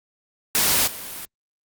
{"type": "noise with level steps", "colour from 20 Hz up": "white", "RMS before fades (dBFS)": [-19, -34], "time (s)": [0.55, 1.25], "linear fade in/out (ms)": 0, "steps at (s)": 0.86, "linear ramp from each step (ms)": 20, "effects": ["Opus 48 kbps"]}